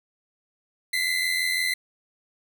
30% pulse tone pair together, 1997 / 2083 Hz, B6 / C7, +19 / -8 cents, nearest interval minor second, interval 73 cents, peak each -23 dBFS, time 0.93-1.74 s, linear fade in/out 5 ms, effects none

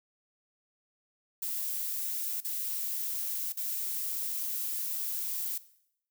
violet noise with dropouts, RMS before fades -34 dBFS, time 1.42-5.58 s, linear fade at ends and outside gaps 5 ms, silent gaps 2.405-2.446 / 3.524-3.57 s, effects noise-tail reverb RT60 0.7 s tail -17 dB re dry

